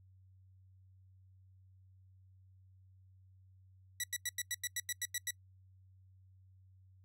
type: tone bursts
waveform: 10% pulse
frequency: 1953 Hz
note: B6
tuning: 20 cents flat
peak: -26 dBFS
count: 11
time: 4-5.307 s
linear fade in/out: 2 ms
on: 37 ms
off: 90 ms
effects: noise-tail reverb RT60 0.1 s tail -24 dB re dry + added 94 Hz sine -60 dBFS peak until 7.04 s